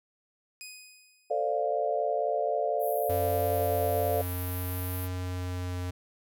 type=tone with exponential decay; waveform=15% pulse; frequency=2500 Hz; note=D#7; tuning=8 cents sharp; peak=-33 dBFS; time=0.61-1.63 s; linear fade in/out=0 ms; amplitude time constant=220 ms
type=chord; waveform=sine; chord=D minor seventh; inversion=second; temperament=equal with one note detuned; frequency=444.9 / 523.3 / 587.3 / 698.5 Hz; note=A4 / C5 / D5 / F5; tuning=+19 / 0 / 0 / 0 cents; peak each=-32 / -34 / -30 / -30 dBFS; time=1.3-4.22 s; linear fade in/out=10 ms
type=band-pass noise; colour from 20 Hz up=white; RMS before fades=-41 dBFS; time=2.79-5.09 s; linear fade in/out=50 ms; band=11000 to 15000 Hz; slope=48 dB/octave
type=tone with vibrato; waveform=square; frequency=90.5 Hz; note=F#2; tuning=38 cents flat; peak=-32 dBFS; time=3.09-5.91 s; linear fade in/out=10 ms; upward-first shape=triangle; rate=0.64 Hz; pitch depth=16 cents each way
effects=none